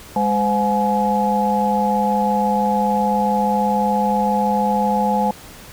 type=tone cluster; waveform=sine; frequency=206.1 / 512 / 719 / 845 Hz; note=G#3 / C5 / F#5 / G#5; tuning=-13 / -38 / -50 / +30 cents; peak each=-20 / -23 / -25 / -18 dBFS; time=0.16-5.31 s; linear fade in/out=2 ms; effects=pink hiss -40 dBFS RMS until 5.72 s